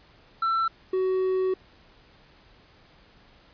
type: tone pair in turn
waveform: triangle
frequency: 1339 / 374.7 Hz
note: E6 / F#4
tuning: +27 / +22 cents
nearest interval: octave + minor seventh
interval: 2205 cents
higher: first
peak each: -20 dBFS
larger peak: neither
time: 0.42-0.68 / 0.93-1.54 s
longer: second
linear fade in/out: 5 ms
effects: pink hiss -56 dBFS RMS until 3.53 s + resampled to 11025 Hz